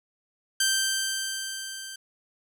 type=tone with level ramp; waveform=10% pulse; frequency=1564 Hz; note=G6; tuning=4 cents flat; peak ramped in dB=-12 to -29 dBFS; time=0.6-1.96 s; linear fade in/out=5 ms; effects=none